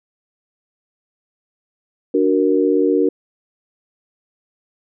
sine chord, D augmented, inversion none, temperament equal, 293.7 / 370 / 466.2 Hz, D4 / F#4 / A#4, 0 / 0 / 0 cents, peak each -17 dBFS, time 2.14-3.09 s, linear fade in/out 5 ms, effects none

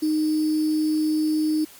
sine tone with sample-and-hold, 309.1 Hz, D#4, 11 cents flat, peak -19 dBFS, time 0.02-1.65 s, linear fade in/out 10 ms, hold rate 4900 Hz, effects white hiss -47 dBFS RMS until 1.79 s + Opus 48 kbps

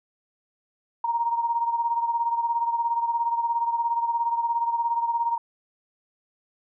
sine beating tone pair, 932.3 / 949.3 Hz, A#5 / A#5, 0 / +31 cents, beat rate 17 Hz, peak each -23 / -29 dBFS, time 1.04-5.38 s, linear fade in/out 5 ms, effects none

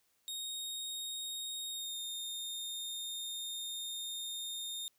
sawtooth tone with pitch glide, 3729 to 3663 Hz, A#7 to A#7, 0 to -31 cents, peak -36 dBFS, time 0.28-4.88 s, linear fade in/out 0 ms, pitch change -31 cents, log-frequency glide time 1.69-1.98 s, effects white hiss -75 dBFS RMS until 4.98 s

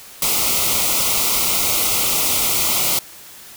white band-stop noise, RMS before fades -18 dBFS, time 0.22-2.99 s, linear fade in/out 2 ms, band 1400 to 2000 Hz, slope 96 dB/octave, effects white hiss -40 dBFS RMS until 3.56 s

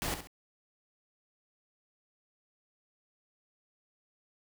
pink noise with echo, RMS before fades -34 dBFS, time 0.02-0.14 s, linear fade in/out 0 ms, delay 66 ms, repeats 2, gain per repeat -9 dB, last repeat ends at 0.272 s, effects none

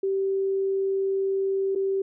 sine tone with dropouts, 388.2 Hz, G4, 17 cents flat, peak -22 dBFS, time 0.03-2.02 s, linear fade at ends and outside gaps 5 ms, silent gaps 1.751-1.757 s, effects none

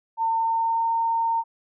sine tone with pitch glide, 905 to 915 Hz, A5 to A#5, +48 to -32 cents, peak -20 dBFS, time 0.17-1.44 s, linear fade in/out 50 ms, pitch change +20 cents, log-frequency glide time 0.33-0.88 s, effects none

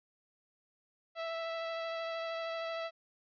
sawtooth tone with vibrato, 659.3 Hz, E5, in tune, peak -32 dBFS, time 1.15-2.91 s, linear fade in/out 50 ms, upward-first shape triangle, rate 13 Hz, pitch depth 13 cents each way, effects resampled to 11025 Hz

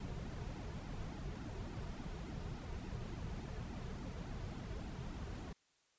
brown noise with flanger, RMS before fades -45 dBFS, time 0-5.53 s, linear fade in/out 5 ms, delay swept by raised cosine 1.7 to 3.8 ms, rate 3.5 Hz, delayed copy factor -0.65, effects white hiss -75 dBFS RMS until 5.98 s + resampled to 16000 Hz

